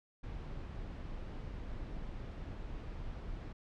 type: noise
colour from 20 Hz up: brown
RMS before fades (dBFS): -43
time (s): 0.23-3.53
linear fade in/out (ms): 10
effects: low-pass 4000 Hz 12 dB/octave